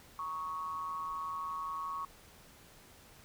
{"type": "tone with amplitude modulation", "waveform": "sine", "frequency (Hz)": 1108, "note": "C#6", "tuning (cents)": -1, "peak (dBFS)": -33, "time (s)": [0.19, 2.05], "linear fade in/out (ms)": 2, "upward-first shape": "sine", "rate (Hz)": 165, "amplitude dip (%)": 65, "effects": ["pink hiss -58 dBFS RMS until 3.24 s"]}